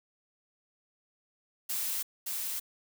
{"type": "noise with echo", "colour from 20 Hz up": "blue", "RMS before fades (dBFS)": -33, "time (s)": [1.69, 2.03], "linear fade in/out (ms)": 10, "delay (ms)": 570, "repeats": 1, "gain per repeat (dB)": -2, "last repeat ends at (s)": 2.6, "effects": []}